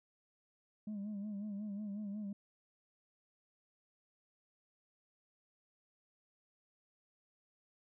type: tone with vibrato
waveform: sine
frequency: 205.7 Hz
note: G#3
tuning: 16 cents flat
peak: -37 dBFS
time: 0.87-2.33 s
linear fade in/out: 5 ms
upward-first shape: sine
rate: 5.5 Hz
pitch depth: 71 cents each way
effects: tanh soft clip ceiling -38 dBFS